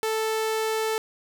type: tone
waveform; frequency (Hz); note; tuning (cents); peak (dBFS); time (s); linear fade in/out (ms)
sawtooth; 440; A4; 0; -20; 0.03-0.98; 0
effects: none